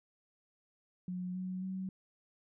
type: tone with pitch steps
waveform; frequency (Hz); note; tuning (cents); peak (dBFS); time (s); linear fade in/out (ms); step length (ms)
sine; 181.3 / 184.9 / 188.56; F#3 / F#3 / F#3; -35 / -1 / +33; -36; 1.08-1.89; 2; 270
effects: none